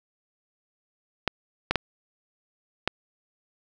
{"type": "clicks", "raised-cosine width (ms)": 0.3, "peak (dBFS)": -6, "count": 4, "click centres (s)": [1.277, 1.71, 1.757, 2.876], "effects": []}